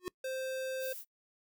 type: tone with exponential growth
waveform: square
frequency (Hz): 362.8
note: F#4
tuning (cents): -34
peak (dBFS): -31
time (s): 0-0.08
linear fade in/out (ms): 0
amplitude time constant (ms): 16
type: tone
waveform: square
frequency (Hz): 523.3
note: C5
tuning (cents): 0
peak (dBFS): -36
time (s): 0.24-0.93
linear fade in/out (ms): 5
type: noise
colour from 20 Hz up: violet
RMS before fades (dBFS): -45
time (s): 0.79-1.05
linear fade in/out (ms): 50
effects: noise-tail reverb RT60 0.1 s tail -24 dB re dry